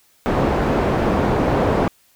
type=low-pass noise; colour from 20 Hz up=white; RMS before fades=-18 dBFS; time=0.26-1.88 s; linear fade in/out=0 ms; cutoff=630 Hz; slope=12 dB/octave; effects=white hiss -57 dBFS RMS until 2.15 s